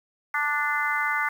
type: harmonic tone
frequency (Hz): 293.7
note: D4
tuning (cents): 0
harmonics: 3 / 4 / 5 / 6 / 7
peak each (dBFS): -31 / -29 / -28 / -31 / -28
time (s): 0.34-1.29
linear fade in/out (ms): 5
effects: 8-bit